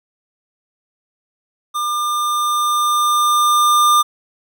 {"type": "tone with level ramp", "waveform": "square", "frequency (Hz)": 1200, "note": "D6", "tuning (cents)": 37, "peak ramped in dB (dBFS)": [-19, -10], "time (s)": [1.74, 4.03], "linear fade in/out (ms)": 20, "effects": []}